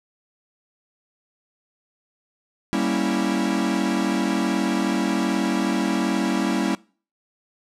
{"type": "chord", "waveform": "45% pulse", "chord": "G diminished seventh", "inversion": "none", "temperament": "equal with one note detuned", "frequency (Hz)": [196, 234.7, 277.2, 329.6], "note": ["G3", "Bb3", "Db4", "Fb4"], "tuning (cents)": [0, 12, 0, 0], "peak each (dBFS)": -26, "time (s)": [2.73, 6.75], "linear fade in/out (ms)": 0, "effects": ["noise-tail reverb RT60 0.4 s tail -23 dB re dry", "low-pass 9000 Hz 12 dB/octave"]}